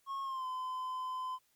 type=tone with pitch glide; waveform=triangle; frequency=1090 to 1022.9 Hz; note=C#6 to C6; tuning=-29 to -39 cents; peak=-34 dBFS; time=0.06-1.39 s; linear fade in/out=50 ms; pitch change=-110 cents; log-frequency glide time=0.23-0.46 s; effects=white hiss -73 dBFS RMS until 1.55 s + MP3 96 kbps